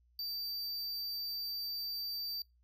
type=tone; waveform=square; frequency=4649 Hz; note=D8; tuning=18 cents flat; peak=-37 dBFS; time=0.19-2.42 s; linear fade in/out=2 ms; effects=noise-tail reverb RT60 0.2 s tail -24 dB re dry + added 60 Hz sine -66 dBFS peak until 2.63 s